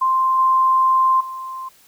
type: tone with level steps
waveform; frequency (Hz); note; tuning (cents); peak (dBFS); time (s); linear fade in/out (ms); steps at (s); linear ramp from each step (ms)
sine; 1046.5; C6; 0; -14 / -12 / -27; 0.01-1.69; 10; 0.38 / 1.2; 10
effects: white hiss -52 dBFS RMS until 1.87 s